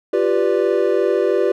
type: chord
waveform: triangle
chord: G dominant seventh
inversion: third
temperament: equal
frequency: 349.2 / 392 / 493.9 / 587.3 Hz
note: F4 / G4 / B4 / D5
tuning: 0 / 0 / 0 / 0 cents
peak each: -19 / -16 / -18 / -20 dBFS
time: 0.13-1.52 s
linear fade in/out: 5 ms
effects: none